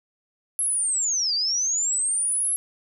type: linear two-way sweep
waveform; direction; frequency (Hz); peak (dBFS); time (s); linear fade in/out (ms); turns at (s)
sine; down then up; 11175 to 4559 to 11175; -21; 0.59-2.56; 0; 1.34
effects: none